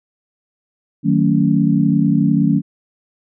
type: chord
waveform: sine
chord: D# half-diminished seventh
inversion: none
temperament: just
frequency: 155.56 / 186.68 / 224 / 280 Hz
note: D#3 / F#3 / A3 / C#4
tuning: 0 / +16 / +31 / +18 cents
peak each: -17 dBFS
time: 1.03-2.62 s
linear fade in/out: 50 ms
effects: none